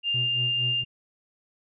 sine tone, 2802 Hz, F7, 5 cents sharp, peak -23 dBFS, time 0.03-0.85 s, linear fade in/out 50 ms
triangle tone with tremolo, 123.47 Hz, B2, in tune, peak -26 dBFS, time 0.14-0.84 s, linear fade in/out 5 ms, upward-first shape sine, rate 4.3 Hz, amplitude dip 80%
effects none

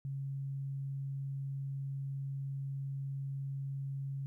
sine tone, 137.2 Hz, C#3, 17 cents flat, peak -36 dBFS, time 0.05-4.26 s, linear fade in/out 0 ms, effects 13-bit

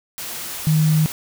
sine tone in noise, 155.56 Hz, D#3, in tune, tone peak -13 dBFS, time 0.67-1.06 s, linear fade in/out 0 ms, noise white, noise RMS -30 dBFS, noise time 0.18-1.12 s, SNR +14 dB, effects none

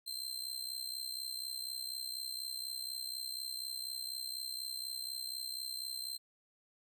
sawtooth tone with amplitude modulation, 4127 Hz, C8, 25 cents flat, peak -33 dBFS, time 0.06-6.18 s, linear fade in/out 20 ms, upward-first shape sine, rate 64.1 Hz, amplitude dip 75%, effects none

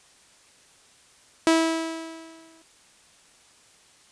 sawtooth tone with exponential decay, 325.7 Hz, E4, 21 cents flat, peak -11 dBFS, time 1.47-2.62 s, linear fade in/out 1 ms, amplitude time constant 250 ms, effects white hiss -56 dBFS RMS until 4.11 s + resampled to 22050 Hz

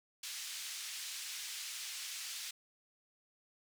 white band-pass noise, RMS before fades -44 dBFS, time 0.23-2.51 s, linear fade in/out 5 ms, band 2300 to 7000 Hz, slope 12 dB/octave, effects none

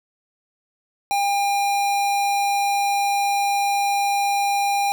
square tone, 803 Hz, G5, 41 cents sharp, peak -19 dBFS, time 1.11-4.92 s, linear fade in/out 0 ms, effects none

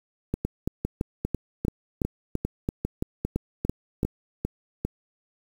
two click trains, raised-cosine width 3 ms, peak -13 / -12 dBFS, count 12 / 12, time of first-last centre 0.45-4.85 / 0.34-4.031 s, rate 2.5 / 2.98 Hz, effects 7-bit

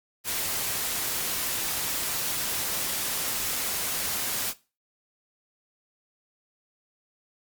white noise, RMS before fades -29 dBFS, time 0.24-4.54 s, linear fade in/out 50 ms, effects noise-tail reverb RT60 0.3 s tail -18 dB re dry + Opus 48 kbps

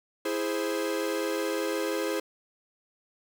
45% pulse chord, E augmented, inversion none, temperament equal, 329.6 / 415.3 / 523.3 Hz, E4 / G#4 / B#4, 0 / 0 / 0 cents, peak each -32 dBFS, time 0.25-2.2 s, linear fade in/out 5 ms, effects none

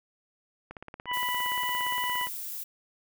click train, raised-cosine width 0.5 ms, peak -26 dBFS, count 28, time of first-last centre 0.71-2.271 s, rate 17.3 Hz
harmonic tone, 987.8 Hz, B5, in tune, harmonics 1 / 2 / 3, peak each -30 / -33 / -35 dBFS, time 1.06-2.29 s, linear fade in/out 50 ms
violet noise, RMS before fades -37 dBFS, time 1.13-2.64 s, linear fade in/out 10 ms
effects none

